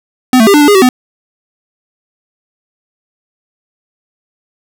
square tone with pitch steps, 254.3 / 221.9 / 399.7 / 296 / 291.8 / 411.2 / 380 / 252.1 Hz, C4 / A3 / G4 / D4 / D4 / G#4 / F#4 / B3, -49 / +15 / +34 / +14 / -11 / -17 / +46 / +36 cents, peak -4 dBFS, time 0.33-0.89 s, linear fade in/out 2 ms, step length 70 ms, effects none

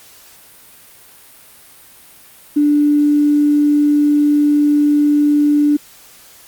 triangle tone with tanh clipping, 293.7 Hz, D4, in tune, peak -9 dBFS, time 2.56-5.77 s, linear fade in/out 10 ms, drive 3 dB, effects white hiss -43 dBFS RMS until 6.47 s + Opus 48 kbps

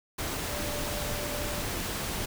sine tone in noise, 587.3 Hz, D5, in tune, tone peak -38 dBFS, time 0.5-1.62 s, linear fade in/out 10 ms, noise pink, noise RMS -33 dBFS, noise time 0.18-2.26 s, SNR -8 dB, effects none

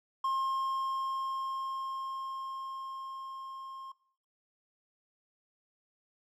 triangle tone with level ramp, 1067 Hz, C6, 34 cents sharp, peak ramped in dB -26 to -40 dBFS, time 0.24-3.92 s, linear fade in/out 5 ms, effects noise-tail reverb RT60 0.6 s tail -21 dB re dry

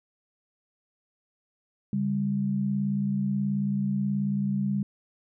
sine tone pair together, 141.3 / 199.83 Hz, C#3 / G3, +34 / +34 cents, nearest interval tritone, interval 600 cents, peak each -30 / -25 dBFS, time 1.93-4.83 s, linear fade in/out 2 ms, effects none

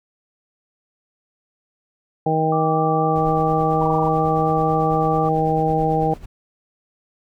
harmonic tone, 158.2 Hz, D#3, 29 cents sharp, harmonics 1 / 2 / 3 / 4 / 5, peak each -22 / -25 / -22 / -27 / -20 dBFS, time 2.26-6.14 s, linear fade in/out 5 ms
sine tone with vibrato, 1167 Hz, D6, 11 cents flat, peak -25 dBFS, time 2.52-5.29 s, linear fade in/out 5 ms, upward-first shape sine, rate 4.2 Hz, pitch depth 9 cents each way
brown noise with tremolo, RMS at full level -34 dBFS, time 3.15-6.26 s, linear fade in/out 10 ms, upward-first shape sine, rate 9.1 Hz, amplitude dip 70%
sine tone bursts, 959 Hz, A#5, 49 cents sharp, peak -25 dBFS, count 7, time 3.81-4.084 s, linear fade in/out 5 ms, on 22 ms, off 20 ms
effects none

